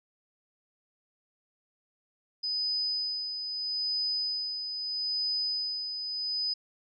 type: tone with tremolo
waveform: sine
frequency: 5000 Hz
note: D#8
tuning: 8 cents sharp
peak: -27 dBFS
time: 2.43-6.54 s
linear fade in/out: 10 ms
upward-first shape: sine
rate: 0.78 Hz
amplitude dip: 50%
effects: none